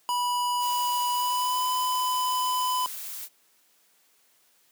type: tone with pitch glide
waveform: square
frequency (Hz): 980 to 1005.2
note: B5 to B5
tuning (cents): -14 to +30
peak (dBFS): -25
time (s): 0.09-2.86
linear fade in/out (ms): 0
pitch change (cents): +44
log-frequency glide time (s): 1.09-1.66
type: noise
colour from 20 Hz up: blue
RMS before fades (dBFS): -37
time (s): 0.59-3.29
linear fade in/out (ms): 50
effects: white hiss -64 dBFS RMS until 4.71 s + high-pass 200 Hz 12 dB/octave